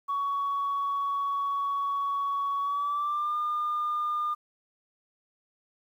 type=tone with pitch glide; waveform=sine; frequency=1121 to 1208.4 Hz; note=C#6 to D6; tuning=+19 to +49 cents; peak=-25 dBFS; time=0.08-4.35 s; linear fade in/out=20 ms; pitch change=+130 cents; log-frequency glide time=2.59-3.36 s; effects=tanh soft clip ceiling -23 dBFS + 10-bit